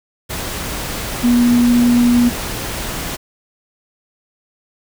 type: tone in noise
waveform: sine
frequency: 241.3 Hz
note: B3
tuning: 40 cents flat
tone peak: -9 dBFS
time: 1.23-2.3 s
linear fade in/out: 20 ms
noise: pink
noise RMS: -24 dBFS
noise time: 0.29-3.17 s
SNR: +12 dB
effects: none